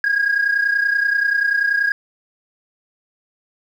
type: tone pair together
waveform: sine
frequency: 1630.8 / 1661.2 Hz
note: G#6 / G#6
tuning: -32 / 0 cents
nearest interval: unison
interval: 32 cents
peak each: -15 / -19 dBFS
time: 0.04-1.92 s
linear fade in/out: 2 ms
effects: tanh soft clip ceiling -11 dBFS + 8-bit